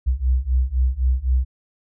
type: beating tone pair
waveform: sine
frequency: 61.74 / 65.64 Hz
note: B1 / C2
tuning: 0 / +6 cents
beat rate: 3.9 Hz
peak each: -20 / -19 dBFS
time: 0.06-1.45 s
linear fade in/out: 20 ms
effects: none